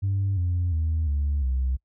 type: tone with pitch steps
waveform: sine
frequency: 98 / 88.32 / 79.6 / 71.74 / 64.66 Hz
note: G2 / F2 / D#2 / D2 / C2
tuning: 0 / +20 / +40 / -40 / -20 cents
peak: -20 dBFS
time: 0.02-1.77 s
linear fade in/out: 20 ms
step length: 350 ms
effects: noise-tail reverb RT60 0.1 s tail -26 dB re dry + tanh soft clip ceiling -19 dBFS

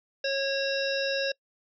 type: harmonic tone with a mistuned harmonic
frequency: 547 Hz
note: C#5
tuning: 23 cents flat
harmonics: 1 / 3 / 5 / 7 / 9 / 10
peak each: -28 / -33 / -35 / -36 / -38 / -38 dBFS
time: 0.24-1.32 s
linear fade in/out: 5 ms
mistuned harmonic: 9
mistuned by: +30 cents
effects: noise-tail reverb RT60 0.1 s tail -25 dB re dry

